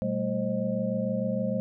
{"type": "tone cluster", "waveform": "sine", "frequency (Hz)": [121.7, 194.1, 220.7, 529, 619], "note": ["B2", "G3", "A3", "C5", "D#5"], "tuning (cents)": [-25, -17, 5, 19, -9], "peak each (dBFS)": [-36, -30, -31, -31, -36], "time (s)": [0.02, 1.6], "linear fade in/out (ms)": 0, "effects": []}